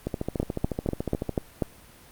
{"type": "two click trains", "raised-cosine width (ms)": 2, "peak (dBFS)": [-14, -10], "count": [18, 6], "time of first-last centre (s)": [[0.07, 1.293], [0.4, 1.622]], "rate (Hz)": [13.9, 4.09], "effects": ["pink hiss -51 dBFS RMS until 2.11 s", "Opus 32 kbps"]}